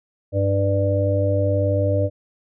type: harmonic tone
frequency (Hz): 98.6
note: G2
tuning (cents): +11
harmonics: 1 / 3 / 5 / 6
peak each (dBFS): -19 / -27 / -25 / -22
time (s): 0.32-2.1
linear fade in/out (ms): 50
effects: none